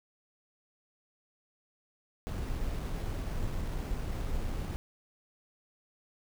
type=noise with sample-and-hold; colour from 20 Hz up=brown; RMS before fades=-34 dBFS; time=2.27-4.76 s; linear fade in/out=0 ms; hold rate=7350 Hz; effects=none